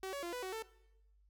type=tone with pitch steps; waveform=sawtooth; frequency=381 / 563 / 345.2 / 495.2 / 375 / 445.1 Hz; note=G4 / C#5 / F4 / B4 / F#4 / A4; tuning=-49 / +27 / -20 / +5 / +23 / +20 cents; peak=-36 dBFS; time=0.03-0.624 s; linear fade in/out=2 ms; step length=99 ms; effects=noise-tail reverb RT60 0.9 s tail -20 dB re dry + added 50 Hz sine -65 dBFS peak until 1.29 s